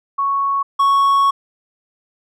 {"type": "tone pair in turn", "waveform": ["sine", "triangle"], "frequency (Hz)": [1108.7, 1108.7], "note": ["C#6", "C#6"], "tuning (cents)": [0, 0], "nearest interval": "unison", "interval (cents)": 0, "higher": "neither", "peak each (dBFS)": [-15, -9], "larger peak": "second", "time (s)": [[0.18, 0.63], [0.79, 1.31]], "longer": "second", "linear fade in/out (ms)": 10, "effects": []}